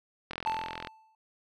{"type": "click train", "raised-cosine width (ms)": 0.3, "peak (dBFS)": -20, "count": 25, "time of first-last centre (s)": [0.31, 0.872], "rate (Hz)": 42.7}
{"type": "tone with exponential decay", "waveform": "triangle", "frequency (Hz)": 880, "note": "A5", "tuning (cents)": 0, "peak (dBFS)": -24, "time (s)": [0.46, 1.15], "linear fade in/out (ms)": 2, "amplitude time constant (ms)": 150}
{"effects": []}